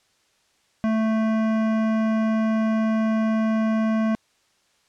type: tone with hard clipping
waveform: sine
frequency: 220.5 Hz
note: A3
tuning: 4 cents sharp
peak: -21 dBFS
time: 0.84-4.15 s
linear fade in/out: 0 ms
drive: 15 dB
effects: white hiss -64 dBFS RMS until 4.88 s + low-pass 7000 Hz 12 dB/octave